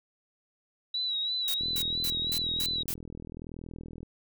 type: tone with vibrato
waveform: sine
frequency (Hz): 3896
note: B7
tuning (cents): -24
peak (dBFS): -28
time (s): 0.94-2.83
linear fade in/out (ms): 5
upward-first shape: sine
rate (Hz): 3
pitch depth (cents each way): 54
type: noise bursts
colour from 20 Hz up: blue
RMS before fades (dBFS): -33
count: 6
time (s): 1.48-2.94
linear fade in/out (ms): 0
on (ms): 60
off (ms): 220
type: click train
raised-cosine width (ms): 3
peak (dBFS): -29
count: 100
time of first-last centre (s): 1.61-4.031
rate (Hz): 40.9
effects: none